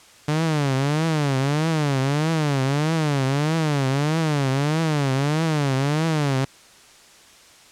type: tone with vibrato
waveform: sawtooth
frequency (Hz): 146.83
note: D3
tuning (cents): 0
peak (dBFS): -15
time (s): 0.28-6.45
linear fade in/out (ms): 5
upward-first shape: triangle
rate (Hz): 1.6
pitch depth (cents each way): 210
effects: white hiss -49 dBFS RMS until 7.71 s + low-pass 8000 Hz 12 dB/octave